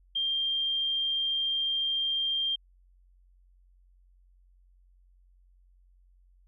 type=tone; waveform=sine; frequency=3187 Hz; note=G7; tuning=28 cents sharp; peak=-26 dBFS; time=0.15-2.56 s; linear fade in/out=10 ms; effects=added 45 Hz sine -58 dBFS peak until 6.47 s